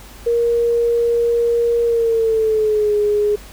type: tone with pitch glide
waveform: sine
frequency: 470 to 416.3 Hz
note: A#4 to G#4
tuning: +14 to +4 cents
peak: -13 dBFS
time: 0.26-3.36 s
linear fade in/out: 10 ms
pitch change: -210 cents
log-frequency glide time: 1.84-2.95 s
effects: added 50 Hz sine -39 dBFS peak until 3.52 s + pink hiss -41 dBFS RMS until 3.52 s